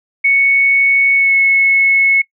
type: tone with pitch glide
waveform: sine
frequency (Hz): 2217 to 2193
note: C#7 to C#7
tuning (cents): 0 to -19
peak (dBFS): -8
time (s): 0.24-2.22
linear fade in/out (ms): 10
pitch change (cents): -19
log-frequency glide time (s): 1.15-1.34
effects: noise-tail reverb RT60 0.1 s tail -22 dB re dry